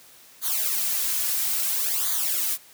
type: noise with flanger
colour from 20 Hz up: blue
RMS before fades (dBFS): -25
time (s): 0.41-2.58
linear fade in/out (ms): 50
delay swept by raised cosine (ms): 0.37 to 3.77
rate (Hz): 0.59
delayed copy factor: -0.8
effects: white hiss -51 dBFS RMS until 2.73 s + high-pass 80 Hz 12 dB/octave